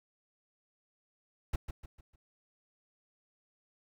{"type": "noise with echo", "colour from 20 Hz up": "brown", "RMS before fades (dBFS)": -31, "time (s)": [1.53, 1.56], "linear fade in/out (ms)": 5, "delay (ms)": 150, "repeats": 4, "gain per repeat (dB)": -8, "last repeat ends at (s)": 2.16, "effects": []}